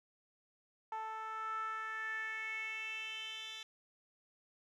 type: tone with band-pass filter sweep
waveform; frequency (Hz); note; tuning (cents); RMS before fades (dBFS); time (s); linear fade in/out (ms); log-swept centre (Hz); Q
10% pulse; 440; A4; 0; -42; 0.92-3.63; 2; 940 to 3800; 5.4
effects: none